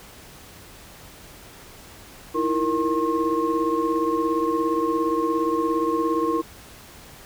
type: tone cluster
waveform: sine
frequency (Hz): 318.9 / 336.1 / 465.9 / 1073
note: D#4 / E4 / A#4 / C6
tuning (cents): +43 / +34 / -1 / +43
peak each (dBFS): -25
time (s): 2.34-6.42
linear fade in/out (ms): 20
effects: tanh soft clip ceiling -10 dBFS + pink hiss -45 dBFS RMS until 7.25 s